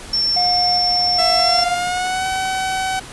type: tone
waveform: sine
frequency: 5410 Hz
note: E8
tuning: 44 cents sharp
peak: -15 dBFS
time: 0.13-1.64 s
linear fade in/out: 5 ms
type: tone with tremolo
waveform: triangle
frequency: 718 Hz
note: F5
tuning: 48 cents sharp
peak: -16 dBFS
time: 0.36-1.76 s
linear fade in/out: 10 ms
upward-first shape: square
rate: 1.2 Hz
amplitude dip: 25%
type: tone with pitch glide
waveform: sawtooth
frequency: 667 to 757.4 Hz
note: E5 to F#5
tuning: +20 to +40 cents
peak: -15 dBFS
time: 1.18-3 s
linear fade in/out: 10 ms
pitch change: +220 cents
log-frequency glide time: 1.35-2.27 s
type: click train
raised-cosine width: 0.5 ms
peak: -20 dBFS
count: 14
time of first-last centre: 1.3-2.55 s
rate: 10.4 Hz
effects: pink hiss -35 dBFS RMS until 3.12 s + resampled to 24000 Hz